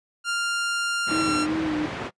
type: tone with pitch glide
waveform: sawtooth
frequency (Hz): 1396.9 to 1365.8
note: F6 to F6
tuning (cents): 0 to -39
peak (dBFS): -20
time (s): 0.24-1.47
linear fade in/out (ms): 50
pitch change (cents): -39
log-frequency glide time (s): 1.05-1.21
type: band-pass noise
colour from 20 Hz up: pink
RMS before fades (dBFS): -32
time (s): 1.06-2.11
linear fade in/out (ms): 50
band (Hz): 120 to 2500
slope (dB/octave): 12
type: tone with vibrato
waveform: sine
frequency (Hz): 311.1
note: D#4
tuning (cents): 0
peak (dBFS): -23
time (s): 1.11-1.86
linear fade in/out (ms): 5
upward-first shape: sine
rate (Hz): 2.6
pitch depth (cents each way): 48
effects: noise-tail reverb RT60 0.1 s tail -23 dB re dry + resampled to 22050 Hz